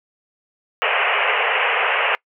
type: band-pass noise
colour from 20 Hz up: white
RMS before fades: -19 dBFS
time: 0.82-2.15 s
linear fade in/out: 0 ms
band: 420 to 2900 Hz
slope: 96 dB/octave
effects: noise-tail reverb RT60 0.1 s tail -24 dB re dry